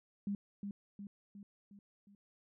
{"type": "tone with echo", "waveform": "sine", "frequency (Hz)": 201.5, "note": "G3", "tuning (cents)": 48, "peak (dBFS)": -34, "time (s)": [0.27, 0.35], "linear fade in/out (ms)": 2, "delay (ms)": 360, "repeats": 5, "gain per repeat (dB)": -5, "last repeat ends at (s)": 2.15, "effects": []}